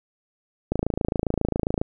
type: click train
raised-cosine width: 2 ms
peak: -9 dBFS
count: 31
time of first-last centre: 0.72-1.815 s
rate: 27.4 Hz
effects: none